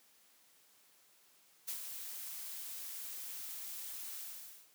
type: noise with ADSR envelope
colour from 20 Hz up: blue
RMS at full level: -39 dBFS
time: 1.67-4.7 s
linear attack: 19 ms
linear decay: 87 ms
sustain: -6 dB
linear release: 510 ms
effects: white hiss -67 dBFS RMS until 4.74 s + high-pass 150 Hz 12 dB/octave